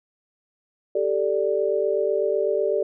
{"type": "chord", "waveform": "sine", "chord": "G suspended second", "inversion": "none", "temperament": "equal", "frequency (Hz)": [392, 440, 587.3], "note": ["G4", "A4", "D5"], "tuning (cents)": [0, 0, 0], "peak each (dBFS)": -24, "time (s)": [0.95, 2.83], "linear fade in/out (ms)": 5, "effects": []}